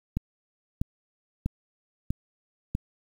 click train, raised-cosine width 5 ms, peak -14 dBFS, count 5, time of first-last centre 0.17-2.751 s, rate 1.55 Hz, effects 8-bit

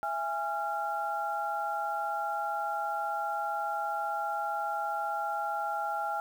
sine tone cluster, 667 / 822 / 1378 Hz, E5 / G#5 / F6, +20 / -18 / -24 cents, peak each -38 / -32 / -35 dBFS, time 0.03-6.2 s, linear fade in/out 0 ms, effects 9-bit

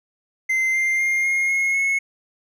triangle tone with pitch steps, 2074 / 2096 / 2118 / 2140 / 2162 / 2185 Hz, C7 / C7 / C7 / C7 / C#7 / C#7, -16 / +2 / +21 / +38 / -44 / -26 cents, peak -16 dBFS, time 0.49-1.99 s, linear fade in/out 10 ms, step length 250 ms, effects none

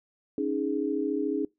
sine chord, C# suspended second, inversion none, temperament equal, 277.2 / 311.1 / 415.3 Hz, C#4 / D#4 / G#4, 0 / 0 / 0 cents, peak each -30 dBFS, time 0.38-1.45 s, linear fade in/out 2 ms, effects noise-tail reverb RT60 0.2 s tail -24 dB re dry

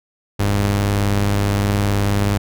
sawtooth tone pair together, 40.1 / 101.2 Hz, E1 / G#2, -47 / -44 cents, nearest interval octave + major third, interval 1603 cents, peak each -20 / -12 dBFS, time 0.39-2.38 s, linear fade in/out 10 ms, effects none

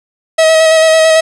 45% pulse tone with vibrato, 640 Hz, D#5, 49 cents sharp, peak -5 dBFS, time 0.38-1.21 s, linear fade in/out 10 ms, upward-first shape square, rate 9 Hz, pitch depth 15 cents each way, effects resampled to 24000 Hz + 7-bit

